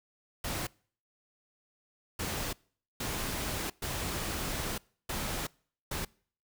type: noise bursts at uneven times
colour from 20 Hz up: pink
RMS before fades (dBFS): -35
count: 6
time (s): 0.44-0.67 / 2.19-2.53 / 3-3.7 / 3.82-4.78 / 5.09-5.47 / 5.91-6.05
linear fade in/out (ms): 5
effects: noise-tail reverb RT60 0.5 s tail -25 dB re dry